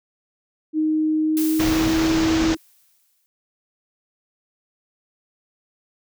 sine tone with pitch glide, 311.1 to 321.9 Hz, D#4 to E4, 0 to -41 cents, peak -17 dBFS, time 0.73-2.57 s, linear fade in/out 50 ms, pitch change +59 cents, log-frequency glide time 1.23-1.96 s
blue noise with exponential decay, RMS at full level -28 dBFS, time 1.37-3.26 s, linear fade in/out 0 ms, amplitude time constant 410 ms
pink low-pass noise, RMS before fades -25 dBFS, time 1.59-2.55 s, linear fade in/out 10 ms, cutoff 6900 Hz, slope 48 dB/octave
effects none

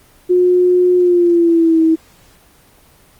sine tone with pitch glide, 360 to 322.6 Hz, F#4 to E4, -47 to -37 cents, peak -8 dBFS, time 0.29-1.96 s, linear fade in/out 20 ms, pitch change -190 cents, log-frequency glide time 0.97-1.81 s, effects pink hiss -48 dBFS RMS until 3.19 s + Opus 24 kbps

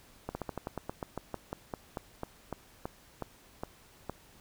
slowing click train, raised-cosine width 1 ms, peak -21 dBFS, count 20, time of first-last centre 0.29-4.096 s, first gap 60 ms, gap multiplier 1.12, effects pink hiss -59 dBFS RMS until 4.4 s

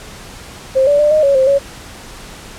sine tone with pitch steps, 529 / 578 / 595 / 617 / 557 / 526 / 557 Hz, C5 / D5 / D5 / D#5 / C#5 / C5 / C#5, +19 / -28 / +22 / -15 / +8 / +9 / +8 cents, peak -8 dBFS, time 0.75-1.59 s, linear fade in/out 20 ms, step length 120 ms, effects pink hiss -34 dBFS RMS until 2.58 s + low-pass 10000 Hz 12 dB/octave

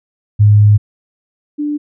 sine tone pair in turn, 104.4 / 295.3 Hz, G#2 / D4, +10 / +10 cents, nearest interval octave + tritone, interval 1800 cents, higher second, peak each -4 / -15 dBFS, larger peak first, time 0.39-0.78 / 1.58-1.78 s, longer first, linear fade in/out 20 ms, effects none

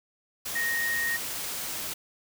sine tone in noise, 1864.7 Hz, A#6, in tune, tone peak -26 dBFS, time 0.55-1.17 s, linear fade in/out 10 ms, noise white, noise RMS -34 dBFS, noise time 0.45-1.94 s, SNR +5 dB, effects none

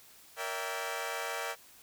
15% pulse chord, E half-diminished seventh, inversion second, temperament equal with one note detuned, 466.2 / 572.6 / 659.3 / 784 Hz, Bb4 / D5 / E5 / G5, 0 / -44 / 0 / 0 cents, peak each -34 dBFS, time 0.36-1.56 s, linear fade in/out 50 ms, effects white hiss -57 dBFS RMS until 1.82 s

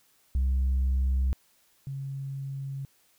sine tone pair in turn, 65.41 / 136.77 Hz, C2 / C#3, 0 / -23 cents, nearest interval octave + minor second, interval 1277 cents, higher second, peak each -20 / -32 dBFS, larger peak first, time 0.35-1.33 / 1.87-2.85 s, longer neither, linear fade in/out 0 ms, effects tanh soft clip ceiling -21 dBFS + white hiss -65 dBFS RMS until 3.18 s

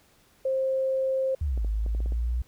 sine tone, 529 Hz, C5, 19 cents sharp, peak -23 dBFS, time 0.45-1.35 s, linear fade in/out 5 ms
sine exponential two-way sweep, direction down then up, 80.7 to 51.91 to 61 Hz, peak -24 dBFS, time 1.41-2.42 s, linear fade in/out 5 ms, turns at 1.64 s
clicks, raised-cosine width 2 ms, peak -28 dBFS, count 7, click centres 1.576 / 1.647 / 1.863 / 1.949 / 2.004 / 2.06 / 2.122 s
effects pink hiss -61 dBFS RMS until 2.47 s

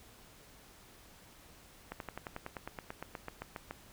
slowing click train, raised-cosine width 0.5 ms, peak -25 dBFS, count 17, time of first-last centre 1.92-3.71 s, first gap 82 ms, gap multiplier 1.04, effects pink hiss -58 dBFS RMS until 3.92 s

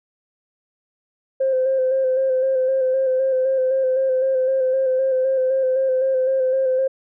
sine tone with vibrato, 523.3 Hz, C5, in tune, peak -15 dBFS, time 1.4-6.88 s, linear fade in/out 10 ms, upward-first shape square, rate 3.9 Hz, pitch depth 25 cents each way, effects tanh soft clip ceiling -11 dBFS

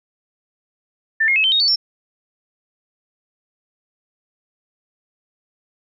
sine tone with pitch steps, 1782 / 2144 / 2579 / 3103 / 3733 / 4490 / 5402 Hz, A6 / C7 / E7 / G7 / A#7 / C#8 / E8, +22 / +42 / -39 / -18 / +2 / +21 / +42 cents, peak -13 dBFS, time 1.2-1.76 s, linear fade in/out 10 ms, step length 80 ms, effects none

